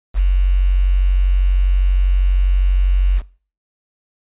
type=tone with quantisation; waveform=sine; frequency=46.25 Hz; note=F#1; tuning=in tune; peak=-10 dBFS; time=0.14-3.22 s; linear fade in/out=50 ms; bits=6; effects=noise-tail reverb RT60 0.4 s tail -21 dB re dry + resampled to 8000 Hz